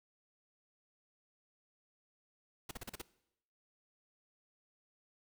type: noise bursts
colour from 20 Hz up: pink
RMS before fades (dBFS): -43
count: 6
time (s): 2.69-3.017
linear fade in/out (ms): 5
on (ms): 22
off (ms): 39
effects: noise-tail reverb RT60 0.8 s tail -20 dB re dry